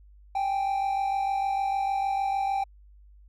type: tone pair together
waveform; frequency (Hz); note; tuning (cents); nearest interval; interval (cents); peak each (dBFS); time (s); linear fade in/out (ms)
triangle; 784 / 830.6; G5 / G#5; 0 / 0; minor second; 100; -23 / -32; 0.35-2.64; 5
effects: added 50 Hz sine -50 dBFS peak until 3.28 s